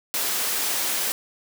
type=high-pass noise; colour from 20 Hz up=white; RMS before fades=-25 dBFS; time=0.14-1.12 s; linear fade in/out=0 ms; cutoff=260 Hz; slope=12 dB/octave; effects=none